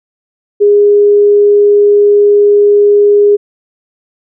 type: tone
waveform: sine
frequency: 410.7 Hz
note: G#4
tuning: 19 cents flat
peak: -3 dBFS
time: 0.6-3.37 s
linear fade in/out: 20 ms
effects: none